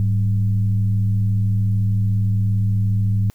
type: tone with frequency modulation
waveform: sine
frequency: 103.83 Hz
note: G#2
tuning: in tune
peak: -15 dBFS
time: 0-3.3 s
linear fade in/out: 0 ms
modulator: 86.4 Hz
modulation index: 0.5
effects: white hiss -59 dBFS RMS until 3.34 s